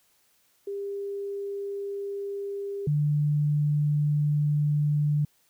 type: tone pair in turn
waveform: sine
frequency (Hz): 400 / 148.02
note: G4 / D3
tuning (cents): +35 / +14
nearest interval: octave + perfect fourth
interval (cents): 1721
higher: first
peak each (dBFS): -30 / -21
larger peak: second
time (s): 0.67-2.87 / 2.87-5.25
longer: second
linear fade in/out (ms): 5
effects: white hiss -66 dBFS RMS until 5.49 s